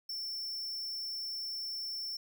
square tone, 5390 Hz, E8, 38 cents sharp, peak -37 dBFS, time 0.09-2.17 s, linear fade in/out 5 ms, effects none

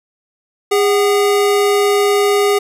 square tone pair together, 408 / 752.2 Hz, G#4 / F#5, -31 / +28 cents, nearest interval major seventh, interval 1059 cents, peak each -12 / -21 dBFS, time 0.71-2.59 s, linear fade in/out 10 ms, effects resampled to 32000 Hz + 8-bit

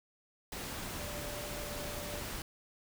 sine tone in noise, 587.3 Hz, D5, in tune, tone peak -45 dBFS, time 0.99-2.21 s, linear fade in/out 2 ms, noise pink, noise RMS -41 dBFS, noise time 0.52-2.42 s, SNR -7 dB, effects none

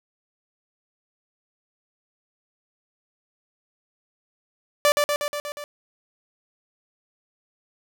sawtooth tone with echo, 585 Hz, D5, 7 cents flat, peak -11 dBFS, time 4.85-4.92 s, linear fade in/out 0 ms, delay 120 ms, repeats 6, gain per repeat -3 dB, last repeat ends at 5.64 s, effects none

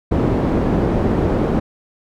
white low-pass noise, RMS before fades -17 dBFS, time 0.11-1.6 s, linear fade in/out 10 ms, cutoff 370 Hz, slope 12 dB/octave, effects none

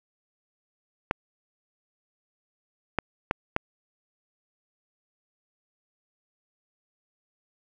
clicks, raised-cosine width 0.5 ms, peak -8 dBFS, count 4, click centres 1.111 / 2.987 / 3.311 / 3.564 s, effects none

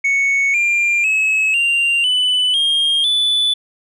sine tone with pitch steps, 2217 / 2390 / 2576 / 2777 / 2994 / 3227 / 3479 Hz, C#7 / D7 / E7 / F7 / F#7 / G7 / A7, 0 / +30 / -41 / -10 / +20 / +50 / -20 cents, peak -10 dBFS, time 0.04-3.54 s, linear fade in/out 10 ms, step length 500 ms, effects tanh soft clip ceiling -12 dBFS

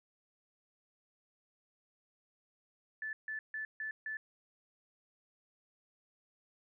sine tone bursts, 1746 Hz, A6, 14 cents flat, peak -37 dBFS, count 5, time 3.02-4.17 s, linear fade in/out 2 ms, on 110 ms, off 150 ms, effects none

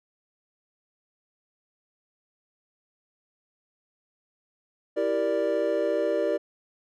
triangle chord, E half-diminished seventh, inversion none, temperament equal, 329.6 / 392 / 466.2 / 587.3 Hz, E4 / G4 / Bb4 / D5, 0 / 0 / 0 / 0 cents, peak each -29 / -28 / -27 / -24 dBFS, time 4.96-6.38 s, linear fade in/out 20 ms, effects none

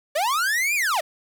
45% pulse linear two-way sweep, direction up then down, 554.4 to 2489 to 554.4 Hz, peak -20 dBFS, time 0.15-1.01 s, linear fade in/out 10 ms, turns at 0.75 s, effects 8-bit

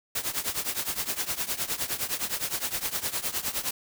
white noise with tremolo, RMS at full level -27 dBFS, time 0.15-3.71 s, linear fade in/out 5 ms, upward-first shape triangle, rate 9.7 Hz, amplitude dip 90%, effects none

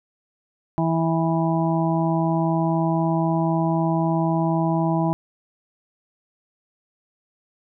harmonic tone, 163.9 Hz, E3, 10 cents flat, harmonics 1 / 2 / 4 / 5 / 6, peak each -21 / -24 / -27 / -28 / -29 dBFS, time 0.78-5.13 s, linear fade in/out 0 ms, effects none

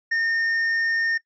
sine tone with tanh clipping, 1826 Hz, A#6, 36 cents flat, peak -21 dBFS, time 0.11-1.18 s, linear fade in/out 10 ms, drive 4 dB, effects noise-tail reverb RT60 0.1 s tail -19 dB re dry + resampled to 16000 Hz

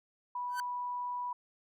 sine tone, 982 Hz, B5, 10 cents flat, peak -34 dBFS, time 0.35-1.33 s, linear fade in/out 5 ms
45% pulse tone with exponential growth, 1530 Hz, G6, 42 cents flat, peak -32 dBFS, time 0.48-0.6 s, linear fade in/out 1 ms, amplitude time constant 24 ms
effects none

